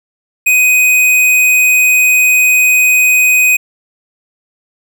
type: tone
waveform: square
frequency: 2500 Hz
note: D#7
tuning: 8 cents sharp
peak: -7 dBFS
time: 0.46-3.57 s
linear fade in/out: 10 ms
effects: none